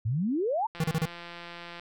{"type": "exponential sweep", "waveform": "sine", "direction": "up", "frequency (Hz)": [100.6, 944], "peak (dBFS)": -25, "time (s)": [0.05, 0.67], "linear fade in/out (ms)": 10}
{"type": "click train", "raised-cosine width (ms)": 0.3, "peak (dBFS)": -26, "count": 181, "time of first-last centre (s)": [0.75, 1.797], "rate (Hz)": 172}
{"type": "tone bursts", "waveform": "square", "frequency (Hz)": 159.7, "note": "D#3", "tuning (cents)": 45, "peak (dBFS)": -25, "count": 4, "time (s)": [0.8, 1.055], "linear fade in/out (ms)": 2, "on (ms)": 39, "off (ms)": 33}
{"effects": []}